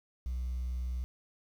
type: tone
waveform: sine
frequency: 62.1 Hz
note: B1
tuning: 10 cents sharp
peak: -30 dBFS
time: 0.26-1.04 s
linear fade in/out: 0 ms
effects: tanh soft clip ceiling -31 dBFS + 10-bit